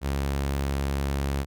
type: tone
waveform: sawtooth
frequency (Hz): 69.3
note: C#2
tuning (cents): 0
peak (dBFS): -21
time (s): 0.01-1.46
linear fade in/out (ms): 50
effects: none